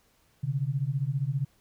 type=beating tone pair; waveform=sine; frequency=130 / 145 Hz; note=C3 / D3; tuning=-11 / -22 cents; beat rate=15 Hz; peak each=-29 dBFS; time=0.43-1.45 s; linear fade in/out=10 ms; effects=pink hiss -66 dBFS RMS until 1.6 s

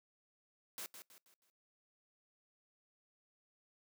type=noise with echo; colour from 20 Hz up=white; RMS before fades=-45 dBFS; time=0.78-0.86 s; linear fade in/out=0 ms; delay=160 ms; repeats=4; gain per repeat=-8 dB; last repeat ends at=1.5 s; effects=noise-tail reverb RT60 0.2 s tail -24 dB re dry + high-pass 200 Hz 12 dB/octave

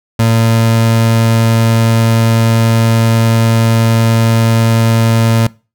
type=tone; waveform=30% pulse; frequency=113.8 Hz; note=A#2; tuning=41 cents flat; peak=-5 dBFS; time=0.19-5.47 s; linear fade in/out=5 ms; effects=noise-tail reverb RT60 0.3 s tail -22 dB re dry

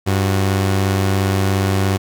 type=tone pair together; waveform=sawtooth; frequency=97.14 / 365.6 Hz; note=G2 / F#4; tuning=-15 / -21 cents; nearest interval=octave + major seventh; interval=2294 cents; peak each=-11 / -21 dBFS; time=0.06-1.98 s; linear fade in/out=20 ms; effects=none

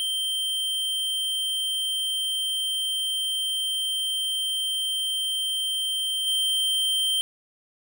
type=tone with level steps; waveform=square; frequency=3136 Hz; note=G7; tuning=in tune; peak=-25 / -22 dBFS; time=0-7.21 s; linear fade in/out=0 ms; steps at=6.26 s; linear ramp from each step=20 ms; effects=none

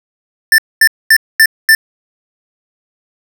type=tone bursts; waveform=square; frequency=1777 Hz; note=A6; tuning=17 cents sharp; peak=-4 dBFS; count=5; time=0.52-1.75 s; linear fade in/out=2 ms; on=62 ms; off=230 ms; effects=none

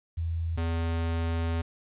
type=tone pair in turn; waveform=sine / square; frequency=83 / 83 Hz; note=E2 / E2; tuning=+12 / +12 cents; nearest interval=unison; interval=0 cents; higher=neither; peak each=-27 dBFS; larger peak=neither; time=0.17-0.57 / 0.57-1.62 s; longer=second; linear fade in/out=10 ms; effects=resampled to 8000 Hz + 10-bit

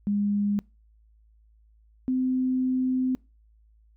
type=tone pair in turn; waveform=sine; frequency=204.1 / 257.1 Hz; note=G#3 / C4; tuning=-30 / -30 cents; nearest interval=major third; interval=400 cents; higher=second; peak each=-22 / -22 dBFS; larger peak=neither; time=0.07-0.59 / 2.08-3.15 s; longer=second; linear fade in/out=0 ms; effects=noise-tail reverb RT60 0.3 s tail -26 dB re dry + added 54 Hz sine -56 dBFS peak until 3.96 s

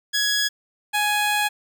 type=tone pair in turn; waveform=15% pulse; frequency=1672 / 834.5 Hz; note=G#6 / G#5; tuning=+11 / +8 cents; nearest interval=octave; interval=1203 cents; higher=first; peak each=-13 dBFS; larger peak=neither; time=0.13-0.49 / 0.93-1.49 s; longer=second; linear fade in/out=20 ms; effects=none

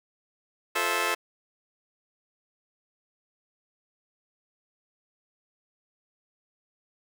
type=chord; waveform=10% pulse; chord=F major seventh; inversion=none; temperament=just; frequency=349.2 / 436.5 / 523.8 / 654.8 Hz; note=F4 / A4 / C5 / E5; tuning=0 / -14 / +2 / -12 cents; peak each=-25 / -22 / -24 / -24 dBFS; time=0.75-1.15 s; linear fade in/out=10 ms; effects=none

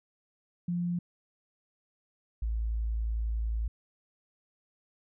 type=tone pair in turn; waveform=sine; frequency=174.61 / 55.53 Hz; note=F3 / A1; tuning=0 / +17 cents; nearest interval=octave + minor sixth; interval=1983 cents; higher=first; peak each=-28 dBFS; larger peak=neither; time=0.68-0.99 / 2.42-3.68 s; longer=second; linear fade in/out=5 ms; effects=none

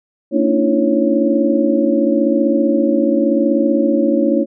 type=tone cluster; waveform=sine; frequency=227.4 / 282 / 302.9 / 338.1 / 551 Hz; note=A#3 / C#4 / D#4 / E4 / C#5; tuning=-43 / +30 / -46 / +44 / -11 cents; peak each=-18 dBFS; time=0.31-4.46 s; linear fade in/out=50 ms; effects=none

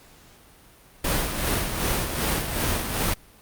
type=noise with tremolo; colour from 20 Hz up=pink; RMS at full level=-23 dBFS; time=1.04-3.14 s; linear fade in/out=5 ms; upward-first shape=sine; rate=2.6 Hz; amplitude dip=50%; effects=pink hiss -52 dBFS RMS until 3.41 s + Opus 48 kbps

